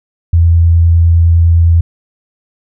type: tone with vibrato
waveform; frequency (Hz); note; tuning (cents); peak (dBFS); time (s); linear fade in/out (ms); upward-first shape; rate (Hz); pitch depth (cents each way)
sine; 84; E2; +33; -4; 0.33-1.81; 5; triangle; 9.8; 11
effects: none